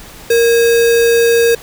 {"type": "tone with sample-and-hold", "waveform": "sine", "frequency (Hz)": 466.2, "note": "A#4", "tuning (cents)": 0, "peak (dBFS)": -7, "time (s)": [0.3, 1.55], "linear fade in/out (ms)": 5, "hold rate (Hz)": 2100, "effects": ["pink hiss -35 dBFS RMS until 1.62 s"]}